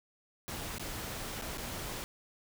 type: noise with dropouts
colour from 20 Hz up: pink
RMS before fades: -40 dBFS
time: 0.48-2.04 s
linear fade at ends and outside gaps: 0 ms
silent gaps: 0.783-0.796 / 1.414-1.421 / 1.574-1.581 s
effects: none